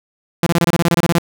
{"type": "tone bursts", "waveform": "sawtooth", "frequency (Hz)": 170, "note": "F3", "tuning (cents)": -46, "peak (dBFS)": -7, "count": 13, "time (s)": [0.43, 1.184], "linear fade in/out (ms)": 2, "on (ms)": 34, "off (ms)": 26, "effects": []}